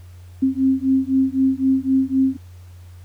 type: beating tone pair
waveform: sine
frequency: 263.5 / 267.4 Hz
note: C4 / C4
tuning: +12 / +38 cents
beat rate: 3.9 Hz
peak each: -18 dBFS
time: 0.42-2.37 s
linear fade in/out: 10 ms
effects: added 89 Hz sine -38 dBFS peak until 3.04 s + pink hiss -55 dBFS RMS until 3.04 s